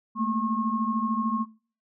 sine tone cluster, 217.4 / 230.8 / 1083 Hz, A3 / A#3 / C#6, -21 / -17 / -41 cents, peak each -28 dBFS, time 0.15-1.46 s, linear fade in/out 50 ms, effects noise-tail reverb RT60 0.4 s tail -19 dB re dry

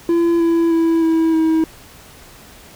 triangle tone with pitch steps, 338.8 / 334.1 / 329.5 / 325 / 320.5 Hz, E4 / E4 / E4 / E4 / E4, +48 / +23 / -1 / -24 / -49 cents, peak -10 dBFS, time 0.09-1.64 s, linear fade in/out 2 ms, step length 310 ms, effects pink hiss -42 dBFS RMS until 2.75 s

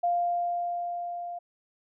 sine tone with level ramp, 698.5 Hz, F5, in tune, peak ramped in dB -22 to -34 dBFS, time 0.03-1.39 s, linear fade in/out 10 ms, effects none

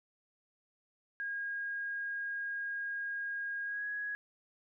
sine tone with pitch glide, 1630 to 1666.2 Hz, G#6 to G#6, -33 to +5 cents, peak -35 dBFS, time 1.2-4.15 s, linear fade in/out 0 ms, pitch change +38 cents, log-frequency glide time 3.64-3.86 s, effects none

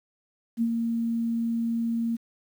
sine tone with ADSR envelope, 230.8 Hz, A#3, 17 cents flat, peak -20 dBFS, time 0.57-2.17 s, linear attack 46 ms, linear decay 65 ms, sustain -4 dB, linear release 20 ms, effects 9-bit

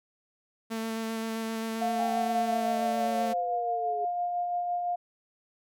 sawtooth tone with vibrato, 224.1 Hz, A3, 32 cents sharp, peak -27 dBFS, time 0.7-3.34 s, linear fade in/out 20 ms, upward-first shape square, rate 7.6 Hz, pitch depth 9 cents each way
sine tone with tremolo, 706 Hz, F5, 19 cents sharp, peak -26 dBFS, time 1.81-4.96 s, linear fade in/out 10 ms, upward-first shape sine, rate 5.9 Hz, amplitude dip 30%
sine exponential sweep, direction down, 806 to 414.9 Hz, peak -34 dBFS, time 1.99-4.05 s, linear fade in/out 5 ms
effects none

